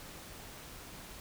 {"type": "silence", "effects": ["pink hiss -49 dBFS RMS until 1.2 s"]}